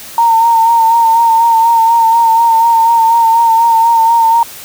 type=tone with vibrato; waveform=sine; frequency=916 Hz; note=A#5; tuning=31 cents flat; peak=-5 dBFS; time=0.18-4.43 s; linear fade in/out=2 ms; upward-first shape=sine; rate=4.1 Hz; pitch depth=32 cents each way; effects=white hiss -30 dBFS RMS until 4.64 s